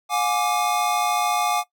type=chord; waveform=square; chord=D diminished; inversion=first; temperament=equal with one note detuned; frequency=716.8 / 830.6 / 1174.7 Hz; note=F5 / Ab5 / D6; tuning=+45 / 0 / 0 cents; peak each=-25 dBFS; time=0.09-1.64 s; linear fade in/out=50 ms; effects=noise-tail reverb RT60 0.1 s tail -17 dB re dry